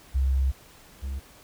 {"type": "tone pair in turn", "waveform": ["sine", "triangle"], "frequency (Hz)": [66.5, 67.66], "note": ["C2", "C#2"], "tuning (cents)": [29, -41], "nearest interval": "unison", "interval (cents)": 30, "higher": "second", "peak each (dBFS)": [-20, -27], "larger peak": "first", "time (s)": [[0.14, 0.52], [1.02, 1.2]], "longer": "first", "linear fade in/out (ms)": 20, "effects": ["pink hiss -52 dBFS RMS until 1.43 s"]}